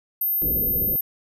sine tone, 13150 Hz, G#9, 18 cents flat, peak -20 dBFS, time 0.21-1.01 s, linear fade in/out 5 ms
pink low-pass noise, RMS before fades -30 dBFS, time 0.42-0.96 s, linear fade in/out 0 ms, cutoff 550 Hz, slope 96 dB/octave
effects none

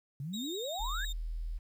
sine exponential sweep, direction up, 130 to 1760 Hz, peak -36 dBFS, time 0.2-1.05 s, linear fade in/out 2 ms
35% pulse tone with vibrato, 3729 Hz, A#7, in tune, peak -38 dBFS, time 0.33-1.13 s, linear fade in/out 10 ms, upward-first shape sine, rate 10 Hz, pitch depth 43 cents each way
sine tone, 40.36 Hz, E1, 36 cents flat, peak -34 dBFS, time 0.79-1.59 s, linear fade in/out 20 ms
effects 11-bit

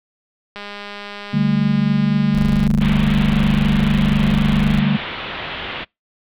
click train, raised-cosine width 0.3 ms, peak -16 dBFS, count 431, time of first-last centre 0.56-2.668 s, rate 204 Hz
sine chord, D suspended fourth, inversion none, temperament equal, 146.83 / 196 / 220 Hz, D3 / G3 / A3, 0 / 0 / 0 cents, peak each -18 dBFS, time 1.33-4.97 s, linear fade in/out 10 ms
25% pulse tone, 27.5 Hz, A0, in tune, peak -17 dBFS, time 2.34-4.81 s, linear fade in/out 10 ms
white low-pass noise, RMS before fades -28 dBFS, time 2.8-5.85 s, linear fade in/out 20 ms, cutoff 3500 Hz, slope 48 dB/octave
effects noise-tail reverb RT60 0.2 s tail -26 dB re dry

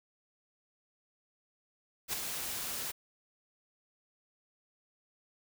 white noise with ADSR envelope, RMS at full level -32 dBFS, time 2.08-2.92 s, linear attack 51 ms, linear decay 9 ms, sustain -6 dB, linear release 15 ms, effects none

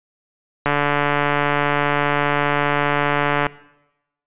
click train, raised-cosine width 0.5 ms, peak -3 dBFS, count 408, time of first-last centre 0.66-3.467 s, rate 145 Hz, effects noise-tail reverb RT60 0.9 s tail -19 dB re dry + resampled to 8000 Hz

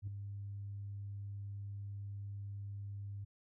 sine tone with ADSR envelope, 100.5 Hz, G2, 44 cents sharp, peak -34 dBFS, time 0.02-3.25 s, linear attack 54 ms, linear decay 4 ms, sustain -7 dB, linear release 14 ms, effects tanh soft clip ceiling -35 dBFS

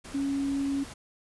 sine tone in noise, 277.2 Hz, C#4, in tune, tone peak -26 dBFS, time 0.14-0.84 s, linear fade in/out 10 ms, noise pink, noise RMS -44 dBFS, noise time 0.04-0.94 s, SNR +15 dB, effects resampled to 24000 Hz

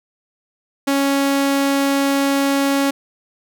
sawtooth tone, 277.2 Hz, C#4, in tune, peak -11 dBFS, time 0.87-2.91 s, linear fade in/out 10 ms, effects none

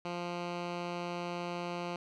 10% pulse tone with low-pass filter, 174.61 Hz, F3, in tune, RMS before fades -38 dBFS, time 0.05-1.96 s, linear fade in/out 2 ms, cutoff 4000 Hz, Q 0.94, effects none

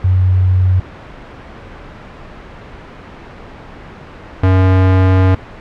sine / square tone pair in turn, 92.5 / 93.63 Hz, F#2 / F#2, 0 / +21 cents, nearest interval unison, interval 21 cents, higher second, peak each -8 dBFS, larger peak neither, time 0.04-0.8 / 4.43-5.35 s, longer second, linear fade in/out 5 ms, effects pink hiss -33 dBFS RMS until 5.6 s + low-pass 2000 Hz 12 dB/octave

